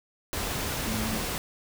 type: tone in noise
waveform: sine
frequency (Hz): 219.6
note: A3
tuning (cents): -3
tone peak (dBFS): -31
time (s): 0.87-1.18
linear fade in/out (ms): 0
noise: pink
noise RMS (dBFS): -31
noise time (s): 0.33-1.38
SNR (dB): -3
effects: none